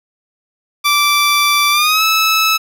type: tone with pitch glide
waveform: 15% pulse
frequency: 1168 to 1303.5 Hz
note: D6 to E6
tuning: -10 to -20 cents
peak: -4 dBFS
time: 0.84-2.58 s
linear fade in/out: 20 ms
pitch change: +190 cents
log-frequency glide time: 1.71-2.03 s
effects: none